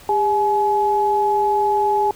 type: tone pair together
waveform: sine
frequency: 403.5 / 847.6 Hz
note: G#4 / G#5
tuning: -50 / +35 cents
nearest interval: octave + minor second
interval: 1285 cents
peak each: -20 / -16 dBFS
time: 0.09-2.11 s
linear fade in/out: 2 ms
effects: pink hiss -44 dBFS RMS until 2.15 s